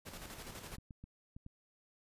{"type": "noise with tremolo", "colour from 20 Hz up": "pink", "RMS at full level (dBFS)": -47, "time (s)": [0.05, 0.77], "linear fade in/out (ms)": 20, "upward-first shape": "square", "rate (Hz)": 12, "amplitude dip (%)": 45}
{"type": "clicks", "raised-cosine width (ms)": 5, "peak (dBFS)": -37, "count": 6, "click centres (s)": [0.739, 0.784, 0.908, 1.04, 1.365, 1.464]}
{"effects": ["resampled to 32000 Hz"]}